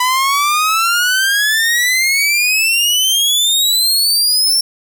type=exponential sweep; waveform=sawtooth; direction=up; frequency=990 to 5480 Hz; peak=-8 dBFS; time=0-4.61 s; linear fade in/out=5 ms; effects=none